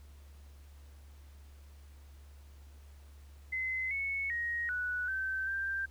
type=tone with pitch steps; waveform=sine; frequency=2049 / 2206 / 1881 / 1477 / 1546 / 1578 Hz; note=C7 / C#7 / A#6 / F#6 / G6 / G6; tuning=-37 / -9 / +15 / -3 / -24 / +11 cents; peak=-32 dBFS; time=3.52-5.86 s; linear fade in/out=10 ms; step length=390 ms; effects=added 71 Hz sine -51 dBFS peak until 5.9 s + pink hiss -65 dBFS RMS until 5.9 s